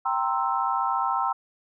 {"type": "chord", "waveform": "sine", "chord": "C dominant seventh", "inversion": "second", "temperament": "equal", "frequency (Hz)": [784, 932.3, 1046.5, 1318.5], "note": ["G5", "Bb5", "C6", "E6"], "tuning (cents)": [0, 0, 0, 0], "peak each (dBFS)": -28, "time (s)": [0.05, 1.33], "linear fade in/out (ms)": 10, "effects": []}